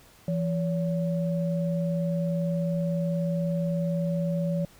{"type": "tone pair together", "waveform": "sine", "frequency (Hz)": [168.6, 567.1], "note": ["E3", "C#5"], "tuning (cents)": [39, 39], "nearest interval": "octave + major sixth", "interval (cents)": 2100, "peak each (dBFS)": [-25, -31], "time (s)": [0.28, 4.65], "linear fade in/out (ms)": 2, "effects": ["pink hiss -55 dBFS RMS until 4.79 s"]}